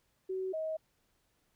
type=tone pair in turn; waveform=sine; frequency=376.7 / 633.5 Hz; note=F#4 / D#5; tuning=+31 / +31 cents; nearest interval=major sixth; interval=900 cents; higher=second; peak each=-33 / -33 dBFS; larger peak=neither; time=0.29-0.53 / 0.53-0.77 s; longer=neither; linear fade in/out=10 ms; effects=pink hiss -75 dBFS RMS until 1.55 s